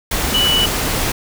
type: tone in noise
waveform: sine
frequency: 2960 Hz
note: F#7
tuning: in tune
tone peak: -13 dBFS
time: 0.34-0.66 s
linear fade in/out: 5 ms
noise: pink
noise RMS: -19 dBFS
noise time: 0.11-1.12 s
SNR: +3 dB
effects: none